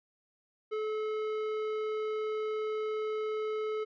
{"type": "tone with tanh clipping", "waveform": "sine", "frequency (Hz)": 431.4, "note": "A4", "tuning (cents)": -34, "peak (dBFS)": -33, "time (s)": [0.71, 3.85], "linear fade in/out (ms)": 20, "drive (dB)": 13, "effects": []}